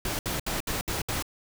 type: noise bursts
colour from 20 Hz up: pink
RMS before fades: -30 dBFS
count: 6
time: 0.05-1.225 s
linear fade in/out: 2 ms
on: 140 ms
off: 67 ms
effects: none